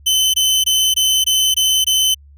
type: tone bursts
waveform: sawtooth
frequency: 3048 Hz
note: G7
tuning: 49 cents flat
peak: -9 dBFS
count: 7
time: 0.06-2.146 s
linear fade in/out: 10 ms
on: 280 ms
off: 21 ms
effects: added 71 Hz sine -41 dBFS peak until 2.37 s

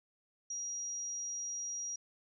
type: tone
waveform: sine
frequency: 5730 Hz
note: F8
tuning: 44 cents sharp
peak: -37 dBFS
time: 0.5-1.96 s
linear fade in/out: 5 ms
effects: none

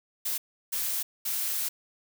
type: noise bursts at uneven times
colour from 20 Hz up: blue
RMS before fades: -30 dBFS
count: 3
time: 0.25-0.38 / 0.72-1.03 / 1.25-1.69 s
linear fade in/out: 10 ms
effects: none

